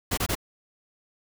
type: noise bursts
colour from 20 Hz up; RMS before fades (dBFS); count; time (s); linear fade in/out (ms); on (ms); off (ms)
pink; -26; 3; 0.11-0.353; 10; 65; 24
effects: none